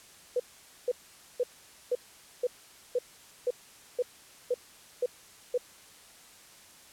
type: tone bursts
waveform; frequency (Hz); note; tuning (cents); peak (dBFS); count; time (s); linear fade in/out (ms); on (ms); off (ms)
sine; 493.9; B4; 0; -24; 11; 0.36-5.578; 5; 38; 480
effects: white hiss -54 dBFS RMS until 6.92 s + low-pass 11000 Hz 12 dB/octave